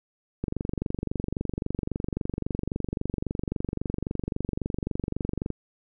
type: click train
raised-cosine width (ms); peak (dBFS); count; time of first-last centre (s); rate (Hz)
3; -15; 121; 0.44-5.503; 23.7
effects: none